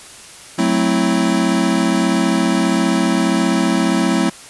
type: chord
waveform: square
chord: F# half-diminished seventh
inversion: none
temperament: equal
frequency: 185 / 220 / 261.6 / 329.6 Hz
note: F#3 / A3 / C4 / E4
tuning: 0 / 0 / 0 / 0 cents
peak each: -20 dBFS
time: 0.58-4.3 s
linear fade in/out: 10 ms
effects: white hiss -38 dBFS RMS until 4.49 s + resampled to 24000 Hz